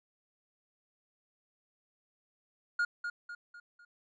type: tone with echo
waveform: triangle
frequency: 1427 Hz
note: F6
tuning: 37 cents sharp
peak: -25 dBFS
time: 2.79-2.85 s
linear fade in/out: 5 ms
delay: 250 ms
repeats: 4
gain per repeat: -7 dB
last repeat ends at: 3.85 s
effects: resampled to 16000 Hz